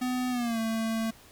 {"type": "tone with pitch glide", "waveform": "square", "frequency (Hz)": [251.6, 224.2], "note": ["B3", "A3"], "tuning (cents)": [32, 33], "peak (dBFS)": -28, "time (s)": [0.01, 1.11], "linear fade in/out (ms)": 10, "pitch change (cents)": -199, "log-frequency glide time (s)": [0.3, 0.59], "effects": ["pink hiss -54 dBFS RMS until 1.31 s"]}